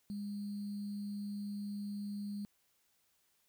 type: tone with sample-and-hold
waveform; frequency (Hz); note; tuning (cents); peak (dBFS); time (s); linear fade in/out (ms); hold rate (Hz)
sine; 203.8; G#3; -32; -38; 0.1-2.45; 0; 4410
effects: white hiss -75 dBFS RMS until 3.48 s